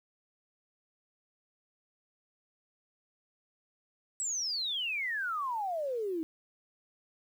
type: exponential sweep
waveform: sine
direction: down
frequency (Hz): 8000 to 311.1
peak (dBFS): -31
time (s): 4.2-6.23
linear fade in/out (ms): 0
effects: 10-bit